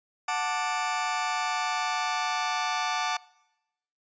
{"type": "chord", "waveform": "sawtooth", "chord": "D major", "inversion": "first", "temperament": "just", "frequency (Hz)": [734.2, 881, 1174.7], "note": ["F#5", "A5", "D6"], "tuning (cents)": [-14, 2, 0], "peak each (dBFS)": -27, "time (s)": [0.28, 3.17], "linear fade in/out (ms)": 5, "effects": ["noise-tail reverb RT60 0.9 s tail -23 dB re dry", "resampled to 16000 Hz"]}